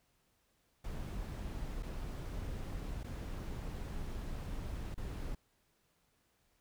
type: noise with dropouts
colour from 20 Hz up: brown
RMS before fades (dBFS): -41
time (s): 0.84-5.35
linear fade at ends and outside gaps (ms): 5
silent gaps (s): 1.826-1.83 / 3.033-3.042 / 4.944-4.977
effects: pink hiss -75 dBFS RMS until 6.6 s